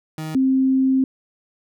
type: tone pair in turn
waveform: 30% pulse / sine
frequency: 156.9 / 263.9 Hz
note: D#3 / C4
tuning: +15 / +15 cents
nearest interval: major sixth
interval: 900 cents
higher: second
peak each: -24 / -14 dBFS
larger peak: second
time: 0.18-0.35 / 0.35-1.04 s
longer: second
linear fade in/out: 2 ms
effects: none